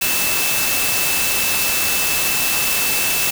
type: tone in noise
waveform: sine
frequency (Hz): 2637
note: E7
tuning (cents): 0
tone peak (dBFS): -23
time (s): 0.01-3.31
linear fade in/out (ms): 10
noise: white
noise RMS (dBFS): -19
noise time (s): 0.01-3.31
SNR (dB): -7
effects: none